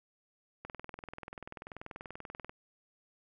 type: click train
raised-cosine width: 0.5 ms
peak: -28 dBFS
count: 39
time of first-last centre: 0.65-2.495 s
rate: 20.6 Hz
effects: none